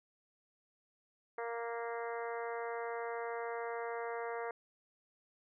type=harmonic tone with a mistuned harmonic; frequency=233.1 Hz; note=A#3; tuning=in tune; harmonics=2 / 3 / 4 / 5 / 6 / 7 / 8 / 9; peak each=-40 / -44 / -46 / -48 / -50 / -51 / -52 / -53 dBFS; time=1.38-4.51 s; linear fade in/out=2 ms; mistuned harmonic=9; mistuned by=-19 cents; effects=none